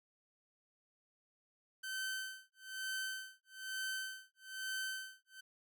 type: tone with tremolo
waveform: sawtooth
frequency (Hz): 1538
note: G6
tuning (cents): -33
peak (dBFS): -34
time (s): 1.83-5.41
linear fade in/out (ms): 10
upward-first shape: sine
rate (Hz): 1.1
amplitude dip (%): 100
effects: none